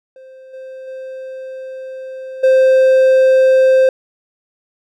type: tone with level steps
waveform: triangle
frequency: 523.3 Hz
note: C5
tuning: in tune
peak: -34 / -27 / -24 / -5 dBFS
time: 0.16-3.89 s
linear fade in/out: 2 ms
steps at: 0.53 / 0.87 / 2.43 s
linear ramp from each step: 10 ms
effects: none